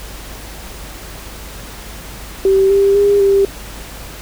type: tone with pitch steps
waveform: sine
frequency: 386.8 / 395.9 / 404.6 / 394.7 Hz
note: G4 / G4 / G#4 / G4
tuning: -23 / +17 / -45 / +12 cents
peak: -8 dBFS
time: 2.45-3.45 s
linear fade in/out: 2 ms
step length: 250 ms
effects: added 50 Hz sine -33 dBFS peak until 4.21 s + pink hiss -33 dBFS RMS until 4.21 s